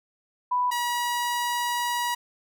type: tone pair in turn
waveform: sine / sawtooth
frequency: 990 / 963.5 Hz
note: B5 / B5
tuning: +4 / -43 cents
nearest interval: unison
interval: 47 cents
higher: first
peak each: -21 dBFS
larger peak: neither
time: 0.51-0.71 / 0.71-2.15 s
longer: second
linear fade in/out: 10 ms
effects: none